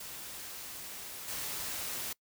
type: noise with level steps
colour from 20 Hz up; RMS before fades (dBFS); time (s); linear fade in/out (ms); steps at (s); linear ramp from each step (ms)
white; -44 / -38; 0-2.13; 5; 1.28; 2
effects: noise-tail reverb RT60 0.1 s tail -24 dB re dry